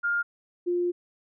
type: tone pair in turn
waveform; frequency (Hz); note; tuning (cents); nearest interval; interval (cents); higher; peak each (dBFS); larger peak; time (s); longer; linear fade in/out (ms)
sine; 1409 / 352.2; F6 / F4; +15 / +15; 2 octaves; 2400; first; -23; neither; 0.03-0.23 / 0.66-0.92; second; 20
effects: none